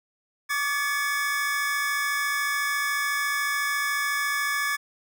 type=tone cluster; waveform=square; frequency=1139 / 1193 / 1715 / 2235 Hz; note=C#6 / D6 / A6 / C#7; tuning=+47 / +27 / -45 / +14 cents; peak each=-33 / -35 / -27 / -32 dBFS; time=0.49-4.77 s; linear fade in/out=20 ms; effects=none